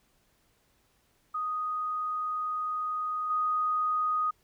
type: tone with level steps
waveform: sine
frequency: 1244.5 Hz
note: D#6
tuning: in tune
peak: -29 / -25 dBFS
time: 1.34-4.31 s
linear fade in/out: 10 ms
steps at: 3.3 s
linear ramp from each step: 5 ms
effects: pink hiss -69 dBFS RMS until 4.43 s